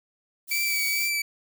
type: noise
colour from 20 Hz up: violet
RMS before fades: -32 dBFS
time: 0.47-1.11 s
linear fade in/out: 50 ms
type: tone with vibrato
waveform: sawtooth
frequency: 2302 Hz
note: D7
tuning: 35 cents flat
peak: -21 dBFS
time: 0.51-1.22 s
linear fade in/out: 5 ms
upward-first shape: triangle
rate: 2.2 Hz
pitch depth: 31 cents each way
effects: none